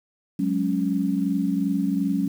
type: chord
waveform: sine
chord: F# suspended second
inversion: none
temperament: equal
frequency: 185 / 207.7 / 277.2 Hz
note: F#3 / G#3 / C#4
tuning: 0 / 0 / 0 cents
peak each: -25 / -26 / -24 dBFS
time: 0.39-2.28 s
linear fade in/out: 5 ms
effects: 8-bit